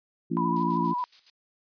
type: harmonic tone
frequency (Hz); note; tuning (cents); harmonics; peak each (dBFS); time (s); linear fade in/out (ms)
57.1; A#1; -35; 3 / 4 / 5 / 6; -29 / -30 / -31 / -32; 0.3-0.94; 20
type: tone with vibrato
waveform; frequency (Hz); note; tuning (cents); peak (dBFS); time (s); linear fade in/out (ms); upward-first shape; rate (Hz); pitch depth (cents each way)
sine; 987.8; B5; 0; -26; 0.37-1.04; 0; sine; 13; 39
type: noise with tremolo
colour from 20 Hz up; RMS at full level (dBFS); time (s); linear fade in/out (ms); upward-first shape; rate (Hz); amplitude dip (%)
violet; -39; 0.56-1.3; 2; square; 7.1; 70
effects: resampled to 11025 Hz